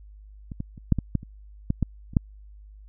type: clicks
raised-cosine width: 5 ms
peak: -23 / -17 / -29 / -6 / -13 / -10 / -27 / -10 / -10 / -28 / -6 dBFS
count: 11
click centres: 0.518 / 0.604 / 0.778 / 0.923 / 0.987 / 1.153 / 1.231 / 1.704 / 1.827 / 2.135 / 2.168 s
effects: added 51 Hz sine -44 dBFS peak until 2.88 s